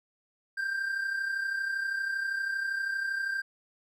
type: tone pair together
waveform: triangle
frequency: 1552.4 / 1585 Hz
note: G6 / G6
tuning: -17 / +19 cents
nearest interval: unison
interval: 36 cents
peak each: -36 / -28 dBFS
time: 0.57-3.42 s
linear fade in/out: 10 ms
effects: none